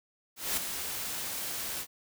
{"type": "noise with ADSR envelope", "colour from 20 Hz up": "white", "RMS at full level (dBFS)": -29, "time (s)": [0.36, 1.87], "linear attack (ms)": 210, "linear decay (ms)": 10, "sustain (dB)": -7, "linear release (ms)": 67, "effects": []}